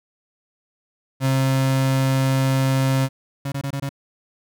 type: tone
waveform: 35% pulse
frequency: 133.4 Hz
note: C3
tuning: 34 cents sharp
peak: -15 dBFS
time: 1.2-3.09 s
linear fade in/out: 50 ms
type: tone bursts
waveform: 35% pulse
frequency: 138.59 Hz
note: C#3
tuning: in tune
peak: -22 dBFS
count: 5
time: 3.45-3.892 s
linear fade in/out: 5 ms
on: 70 ms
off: 23 ms
effects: none